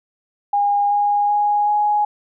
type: tone with pitch steps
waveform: sine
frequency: 814 / 820.6 / 827.3 / 834 Hz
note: G#5 / G#5 / G#5 / G#5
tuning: -35 / -21 / -7 / +7 cents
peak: -14 dBFS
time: 0.53-2.05 s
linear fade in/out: 5 ms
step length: 380 ms
effects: none